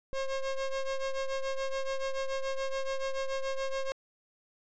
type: ring-modulated tone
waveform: square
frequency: 269.5 Hz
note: C#4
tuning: 49 cents flat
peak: -28 dBFS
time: 0.13-3.92 s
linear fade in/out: 0 ms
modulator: 266 Hz
effects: resampled to 16000 Hz